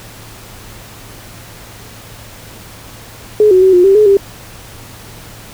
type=tone with pitch steps; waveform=sine; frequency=423.5 / 370.9 / 378.5 / 357.1 / 389.9 / 424.4 / 395.8 Hz; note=G#4 / F#4 / F#4 / F4 / G4 / G#4 / G4; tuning=+34 / +4 / +39 / +39 / -9 / +38 / +17 cents; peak=-4 dBFS; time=3.4-4.17 s; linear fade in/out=2 ms; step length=110 ms; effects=added 110 Hz sine -39 dBFS peak until 5.53 s + pink hiss -35 dBFS RMS until 5.53 s